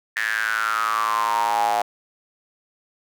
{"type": "tone with high-pass filter sweep", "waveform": "square", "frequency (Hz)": 55, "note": "A1", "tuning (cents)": 0, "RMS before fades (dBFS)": -22, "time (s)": [0.16, 1.82], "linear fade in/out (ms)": 5, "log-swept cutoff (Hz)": [1800, 740], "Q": 9.7, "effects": []}